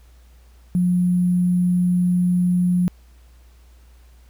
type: tone with sample-and-hold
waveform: sine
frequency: 178.7 Hz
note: F3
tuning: 40 cents sharp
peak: -15 dBFS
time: 0.75-2.88 s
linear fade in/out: 0 ms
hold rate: 11025 Hz
effects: added 60 Hz sine -46 dBFS peak until 4.29 s + pink hiss -59 dBFS RMS until 4.29 s